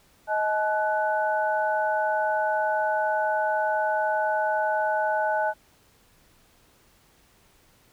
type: tone cluster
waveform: sine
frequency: 628 / 858 / 1488 Hz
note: D#5 / A5 / F#6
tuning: +16 / -44 / +9 cents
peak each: -26 / -25 / -29 dBFS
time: 0.27-5.54 s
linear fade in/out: 50 ms
effects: pink hiss -60 dBFS RMS until 7.92 s